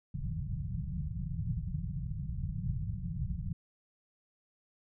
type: low-pass noise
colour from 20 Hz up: white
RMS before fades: -36 dBFS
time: 0.14-3.53 s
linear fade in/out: 5 ms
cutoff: 180 Hz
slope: 96 dB/octave
effects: none